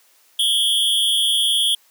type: tone with amplitude modulation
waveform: square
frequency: 3277 Hz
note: G#7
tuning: 24 cents flat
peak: -12 dBFS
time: 0.39-1.75 s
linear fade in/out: 5 ms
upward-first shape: sine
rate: 219 Hz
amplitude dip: 95%
effects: white hiss -56 dBFS RMS until 1.9 s + high-pass 400 Hz 12 dB/octave